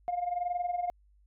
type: tone with amplitude modulation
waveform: sine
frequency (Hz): 708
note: F5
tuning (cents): +23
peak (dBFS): -25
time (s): 0.08-0.9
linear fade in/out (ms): 0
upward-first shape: sine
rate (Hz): 21.3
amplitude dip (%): 75
effects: tanh soft clip ceiling -24 dBFS + added 50 Hz sine -60 dBFS peak until 1.26 s